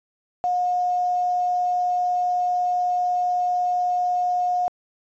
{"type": "tone with quantisation", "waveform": "sine", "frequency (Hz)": 719, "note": "F#5", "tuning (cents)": -50, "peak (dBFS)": -19, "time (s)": [0.44, 4.68], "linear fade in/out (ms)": 0, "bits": 7, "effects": ["resampled to 16000 Hz"]}